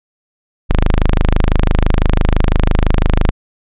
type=tone; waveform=sawtooth; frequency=25.96 Hz; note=G#0; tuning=in tune; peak=-5 dBFS; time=0.69-3.31 s; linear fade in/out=20 ms; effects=resampled to 8000 Hz